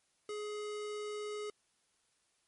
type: tone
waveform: square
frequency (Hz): 419.6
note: G#4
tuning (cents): +18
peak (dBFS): -39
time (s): 0.29-1.5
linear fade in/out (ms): 2
effects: white hiss -75 dBFS RMS until 2.47 s + MP3 48 kbps